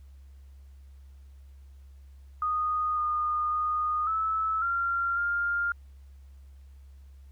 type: tone with pitch steps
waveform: sine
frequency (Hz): 1237 / 1223 / 1231 / 1305 / 1381 / 1402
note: D#6 / D#6 / D#6 / E6 / F6 / F6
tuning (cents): -10 / -30 / -19 / -18 / -20 / +6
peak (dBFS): -25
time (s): 2.42-5.72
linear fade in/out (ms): 2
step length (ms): 550
effects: added 68 Hz sine -47 dBFS peak until 7.31 s + pink hiss -70 dBFS RMS until 7.31 s